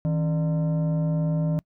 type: tone with frequency modulation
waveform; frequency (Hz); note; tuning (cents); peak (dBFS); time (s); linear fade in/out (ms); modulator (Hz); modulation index
sine; 160; D#3; +49; -19; 0.05-1.59; 0; 437; 0.48
effects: noise-tail reverb RT60 0.1 s tail -26 dB re dry + tanh soft clip ceiling -19 dBFS